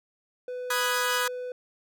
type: tone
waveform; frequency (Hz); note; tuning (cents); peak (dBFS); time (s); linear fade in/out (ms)
triangle; 498.7; B4; +17; -30; 0.48-1.52; 2
type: chord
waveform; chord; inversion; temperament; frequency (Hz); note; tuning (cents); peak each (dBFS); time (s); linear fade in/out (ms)
sawtooth; G# minor seventh; first; equal; 987.8 / 1244.5 / 1480 / 1661.2; B5 / D#6 / F#6 / G#6; 0 / 0 / 0 / 0; -27; 0.7-1.28; 5
effects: none